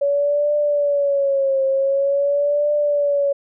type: tone with vibrato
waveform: sine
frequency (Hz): 563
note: C#5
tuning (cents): +27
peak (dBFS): -15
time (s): 0.01-3.33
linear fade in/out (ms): 10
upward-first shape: triangle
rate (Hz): 0.46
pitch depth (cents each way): 88
effects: none